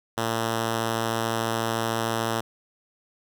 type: tone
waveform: 5% pulse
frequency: 113.7 Hz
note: A#2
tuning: 43 cents flat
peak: -13 dBFS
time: 0.17-2.41 s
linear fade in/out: 10 ms
effects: none